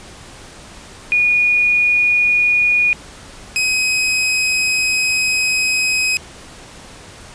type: tone pair in turn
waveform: sine / sawtooth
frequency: 2450 / 2529 Hz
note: D#7 / D#7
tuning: -27 / +28 cents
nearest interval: minor second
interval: 55 cents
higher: second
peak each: -11 dBFS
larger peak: neither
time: 1.12-2.93 / 3.56-6.17 s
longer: second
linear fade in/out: 0 ms
effects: pink hiss -38 dBFS RMS until 7.34 s + resampled to 22050 Hz